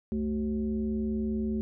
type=tone with frequency modulation; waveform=sine; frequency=220 Hz; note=A3; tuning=in tune; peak=-27 dBFS; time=0.12-1.61 s; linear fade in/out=0 ms; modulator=155 Hz; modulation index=0.76; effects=none